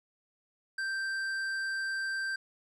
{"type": "tone with tanh clipping", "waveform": "triangle", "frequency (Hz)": 1568, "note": "G6", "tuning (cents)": 0, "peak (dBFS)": -33, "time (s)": [0.78, 2.36], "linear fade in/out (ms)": 5, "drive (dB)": 14, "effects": []}